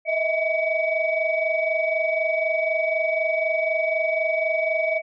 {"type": "tone cluster", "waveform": "sine", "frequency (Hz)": [630, 654, 2270], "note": ["D#5", "E5", "C#7"], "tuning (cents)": [21, -14, 41], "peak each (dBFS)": -24, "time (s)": [0.05, 5.02], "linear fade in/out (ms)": 50, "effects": ["tanh soft clip ceiling -11 dBFS"]}